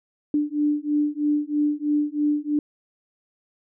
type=beating tone pair; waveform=sine; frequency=294.4 / 297.5 Hz; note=D4 / D4; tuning=+4 / +22 cents; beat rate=3.1 Hz; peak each=-23 dBFS; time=0.34-2.59 s; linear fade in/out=2 ms; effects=none